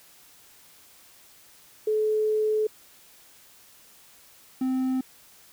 sine / triangle tone pair in turn, 430.5 / 259.5 Hz, A4 / C4, -38 / -14 cents, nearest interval major sixth, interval 876 cents, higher first, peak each -21 dBFS, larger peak neither, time 1.87-2.67 / 4.61-5.01 s, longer first, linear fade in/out 5 ms, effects white hiss -54 dBFS RMS until 5.52 s

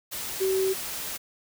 sine tone in noise, 381.2 Hz, G4, 48 cents flat, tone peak -22 dBFS, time 0.4-0.74 s, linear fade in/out 20 ms, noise white, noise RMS -34 dBFS, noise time 0.11-1.18 s, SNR +9 dB, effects none

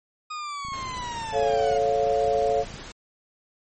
40% pulse linear sweep, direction down, 1244.5 to 710 Hz, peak -30 dBFS, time 0.3-1.78 s, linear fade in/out 10 ms
click train, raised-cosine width 5 ms, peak -31 dBFS, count 60, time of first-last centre 0.65-2.742 s, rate 28.2 Hz
pink noise, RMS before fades -40 dBFS, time 0.73-2.92 s, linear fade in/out 5 ms
sine chord, A augmented, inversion none, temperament equal, 440 / 554.4 / 698.5 Hz, A4 / C#5 / E#5, 0 / 0 / 0 cents, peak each -24 dBFS, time 1.32-2.65 s, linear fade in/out 50 ms
effects MP3 32 kbps

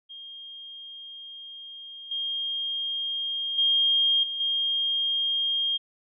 sine tone with level steps, 3225 Hz, G7, 48 cents sharp, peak -39 / -27 / -19 / -29 / -23 dBFS, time 0.09-5.78 s, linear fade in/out 20 ms, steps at 2.11 / 3.58 / 4.23 / 4.4 s, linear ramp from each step 5 ms, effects none

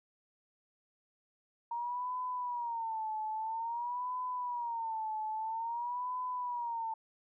sine tone with vibrato, 932.3 Hz, A#5, in tune, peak -34 dBFS, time 1.71-6.94 s, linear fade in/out 5 ms, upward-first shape sine, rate 0.5 Hz, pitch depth 130 cents each way, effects none

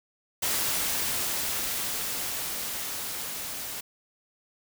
white noise with level ramp, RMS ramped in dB -27 to -36 dBFS, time 0.42-3.81 s, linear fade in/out 10 ms, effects none

